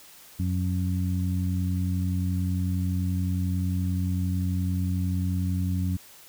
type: harmonic tone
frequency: 91.3 Hz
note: F#2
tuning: 23 cents flat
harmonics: 1 / 2 / 3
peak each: -25 / -29 / -35 dBFS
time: 0.39-5.97 s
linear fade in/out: 10 ms
effects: white hiss -50 dBFS RMS until 6.28 s